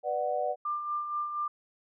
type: chord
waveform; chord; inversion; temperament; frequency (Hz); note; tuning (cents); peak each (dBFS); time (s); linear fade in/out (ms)
sine; B minor; none; just; 493.9 / 592.7 / 740.8; B4 / D5 / F#5; 0 / +16 / +2; -34 / -31 / -31; 0.03-0.56; 50
type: tone with tremolo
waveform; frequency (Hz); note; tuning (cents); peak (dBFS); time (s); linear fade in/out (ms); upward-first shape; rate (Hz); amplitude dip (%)
sine; 1192; D6; +25; -28; 0.65-1.48; 5; sine; 4.2; 50
effects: none